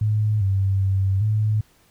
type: tone with pitch steps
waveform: sine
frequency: 106.7 / 97.1 / 96.5 / 107.2 Hz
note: G#2 / G2 / G2 / A2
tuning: +47 / -16 / -27 / -45 cents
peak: -17 dBFS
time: 0.01-1.61 s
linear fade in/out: 5 ms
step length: 400 ms
effects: pink hiss -58 dBFS RMS until 1.9 s